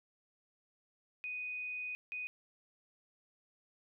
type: tone bursts at uneven times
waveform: sine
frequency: 2489 Hz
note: D#7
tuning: in tune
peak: -38 dBFS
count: 2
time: 1.24-1.95 / 2.12-2.27 s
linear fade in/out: 0 ms
effects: none

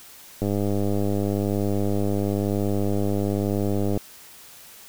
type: click train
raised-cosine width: 2 ms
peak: -12 dBFS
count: 360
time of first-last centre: 0.42-3.974 s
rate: 101 Hz
effects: white hiss -46 dBFS RMS until 4.88 s

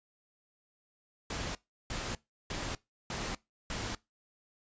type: noise bursts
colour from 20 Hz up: pink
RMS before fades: -37 dBFS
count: 5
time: 1.3-3.95 s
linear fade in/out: 2 ms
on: 250 ms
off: 350 ms
effects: noise-tail reverb RT60 0.2 s tail -21 dB re dry + resampled to 16000 Hz

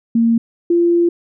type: tone pair in turn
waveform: sine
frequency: 230.3 / 343.6 Hz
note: A#3 / F4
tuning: -21 / -28 cents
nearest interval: perfect fifth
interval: 693 cents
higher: second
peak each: -10 dBFS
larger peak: neither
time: 0.15-0.38 / 0.7-1.09 s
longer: second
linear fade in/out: 5 ms
effects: none

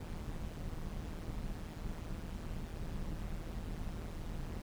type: noise with amplitude modulation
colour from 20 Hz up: brown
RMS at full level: -38 dBFS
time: 0-4.62 s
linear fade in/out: 5 ms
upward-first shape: sine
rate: 161 Hz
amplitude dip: 75%
effects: none

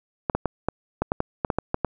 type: clicks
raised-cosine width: 1 ms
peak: -8 dBFS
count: 12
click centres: 0.298 / 0.35 / 0.457 / 0.686 / 1.02 / 1.119 / 1.204 / 1.448 / 1.502 / 1.586 / 1.744 / 1.847 s
effects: none

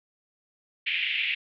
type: band-pass noise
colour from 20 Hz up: pink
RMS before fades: -28 dBFS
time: 0.86-1.35 s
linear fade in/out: 10 ms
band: 2100 to 3100 Hz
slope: 48 dB/octave
effects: none

